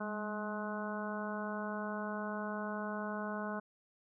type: harmonic tone with a mistuned harmonic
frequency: 211.6 Hz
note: G#3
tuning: 33 cents sharp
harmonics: 1 / 2 / 3 / 4 / 5 / 6 / 7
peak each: -40 / -46 / -43 / -47 / -45 / -48 / -45 dBFS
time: 0-3.6 s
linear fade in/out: 10 ms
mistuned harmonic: 1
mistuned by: -39 cents
effects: none